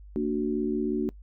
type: chord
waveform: sine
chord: Bb augmented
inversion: none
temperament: equal with one note detuned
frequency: 227.9 / 293.7 / 370 Hz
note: Bb3 / D4 / F#4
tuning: -39 / 0 / 0 cents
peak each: -29 dBFS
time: 0.16-1.09 s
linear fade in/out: 0 ms
effects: noise-tail reverb RT60 0.1 s tail -23 dB re dry + added 50 Hz sine -44 dBFS peak until 1.22 s